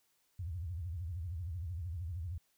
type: tone with vibrato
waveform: sine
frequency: 85.6 Hz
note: F2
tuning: 34 cents flat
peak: -37 dBFS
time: 0.39-2.38 s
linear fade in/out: 5 ms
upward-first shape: sine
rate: 13 Hz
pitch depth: 210 cents each way
effects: white hiss -75 dBFS RMS until 2.57 s